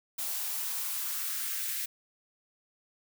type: noise with high-pass filter sweep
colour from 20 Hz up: blue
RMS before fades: -34 dBFS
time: 0.18-1.86 s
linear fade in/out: 10 ms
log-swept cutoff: 620 to 1900 Hz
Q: 2
effects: none